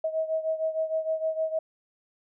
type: beating tone pair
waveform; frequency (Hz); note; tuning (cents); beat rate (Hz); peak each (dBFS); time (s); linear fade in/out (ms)
sine; 636 / 642.5; D#5 / E5; +38 / -45; 6.5; -27 / -31; 0.04-1.59; 5
effects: none